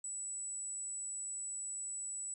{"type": "tone", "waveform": "sine", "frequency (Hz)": 7902, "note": "B8", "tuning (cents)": 0, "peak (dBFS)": -39, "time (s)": [0.04, 2.34], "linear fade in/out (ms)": 2, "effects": []}